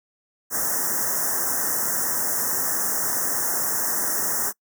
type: band-stop noise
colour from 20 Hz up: white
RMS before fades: -24 dBFS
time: 0.5-4.53 s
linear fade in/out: 50 ms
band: 1900 to 5400 Hz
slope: 96 dB/octave
effects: noise-tail reverb RT60 0.1 s tail -25 dB re dry + high-pass 150 Hz 12 dB/octave